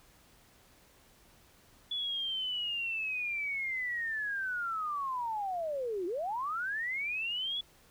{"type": "linear two-way sweep", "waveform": "sine", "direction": "down then up", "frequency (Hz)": [3434, 335.5, 3434], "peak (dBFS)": -32, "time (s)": [1.91, 7.61], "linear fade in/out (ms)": 5, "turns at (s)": 6.06, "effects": ["pink hiss -62 dBFS RMS until 7.9 s"]}